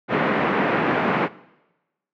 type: band-pass noise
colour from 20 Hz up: pink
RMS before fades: -21 dBFS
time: 0.08-1.29 s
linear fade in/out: 50 ms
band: 170 to 2200 Hz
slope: 24 dB/octave
effects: noise-tail reverb RT60 1.0 s tail -20 dB re dry